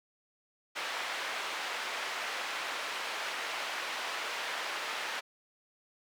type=band-pass noise; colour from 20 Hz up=white; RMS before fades=-37 dBFS; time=0.75-5.21 s; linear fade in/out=20 ms; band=610 to 2600 Hz; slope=12 dB/octave; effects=none